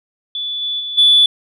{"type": "tone with level steps", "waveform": "sine", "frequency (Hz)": 3460, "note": "A7", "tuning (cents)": -30, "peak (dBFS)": [-20, -18, -22, -6], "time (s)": [0.35, 1.26], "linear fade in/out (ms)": 2, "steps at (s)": [0.61, 0.79, 0.97], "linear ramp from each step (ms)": 20, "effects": ["tanh soft clip ceiling -2 dBFS"]}